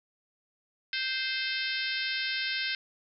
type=harmonic tone; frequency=522 Hz; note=C5; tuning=4 cents flat; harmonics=3 / 4 / 5 / 6 / 7 / 8 / 9 / 10; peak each=-35 / -36 / -37 / -38 / -38 / -39 / -40 / -40 dBFS; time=0.93-2.75 s; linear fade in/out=2 ms; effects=none